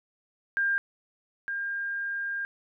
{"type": "tone pair in turn", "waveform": "sine", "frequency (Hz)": [1600, 1605.7], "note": ["G6", "G6"], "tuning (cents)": [35, 41], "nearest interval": "unison", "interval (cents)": 6, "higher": "second", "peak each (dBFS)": [-23, -29], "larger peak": "first", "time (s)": [[0.57, 0.78], [1.48, 2.45]], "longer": "second", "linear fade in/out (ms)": 0, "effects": []}